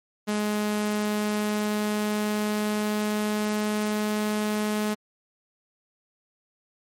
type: tone with pitch glide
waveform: sawtooth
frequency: 210 to 211.7 Hz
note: G#3 to G#3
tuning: +19 to +33 cents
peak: -20 dBFS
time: 0.27-4.95 s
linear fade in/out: 20 ms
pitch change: +14 cents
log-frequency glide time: 0.95-4.27 s
effects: MP3 64 kbps